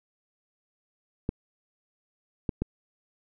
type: clicks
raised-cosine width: 3 ms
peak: -14 dBFS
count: 3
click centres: 1.291 / 2.492 / 2.62 s
effects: none